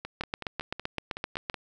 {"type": "two click trains", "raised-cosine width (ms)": 0.3, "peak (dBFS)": [-20, -14], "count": [9, 11], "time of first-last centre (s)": [[0.05, 1.543], [0.21, 1.499]], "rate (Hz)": [5.36, 7.76], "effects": []}